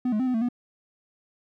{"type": "tone with pitch steps", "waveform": "triangle", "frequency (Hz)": [250.6, 212.5, 258.6, 252.4, 224.1, 243.7], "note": ["B3", "G#3", "C4", "B3", "A3", "B3"], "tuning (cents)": [25, 40, -20, 38, 32, -23], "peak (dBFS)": -20, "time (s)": [0.05, 0.488], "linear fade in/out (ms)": 5, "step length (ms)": 73, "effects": []}